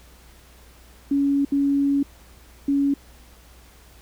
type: tone bursts at uneven times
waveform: sine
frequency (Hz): 280.3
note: C#4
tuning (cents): +19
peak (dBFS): -17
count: 3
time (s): 1.11-1.45 / 1.52-2.03 / 2.68-2.94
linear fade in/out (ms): 5
effects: added 60 Hz sine -49 dBFS peak until 4.01 s + pink hiss -52 dBFS RMS until 4.01 s